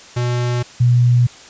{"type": "tone pair in turn", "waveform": ["square", "sine"], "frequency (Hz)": [121.9, 121.9], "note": ["B2", "B2"], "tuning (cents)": [-22, -22], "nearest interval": "unison", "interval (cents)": 0, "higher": "neither", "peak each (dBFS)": [-17, -9], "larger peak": "second", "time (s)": [[0.16, 0.63], [0.8, 1.27]], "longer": "neither", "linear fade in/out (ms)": 10, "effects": ["white hiss -40 dBFS RMS until 1.49 s", "resampled to 16000 Hz"]}